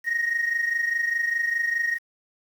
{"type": "tone pair together", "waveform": "sine", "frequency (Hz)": [1864.7, 1889.6], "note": ["A#6", "A#6"], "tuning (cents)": [0, 23], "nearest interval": "unison", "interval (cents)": 23, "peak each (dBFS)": [-22, -26], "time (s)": [0.04, 1.99], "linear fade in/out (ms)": 50, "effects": ["tanh soft clip ceiling -18 dBFS", "8-bit"]}